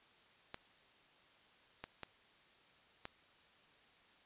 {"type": "clicks", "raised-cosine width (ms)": 0.3, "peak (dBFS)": -28, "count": 4, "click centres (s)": [0.544, 1.84, 2.033, 3.054], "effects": ["white hiss -66 dBFS RMS until 4.25 s", "resampled to 8000 Hz"]}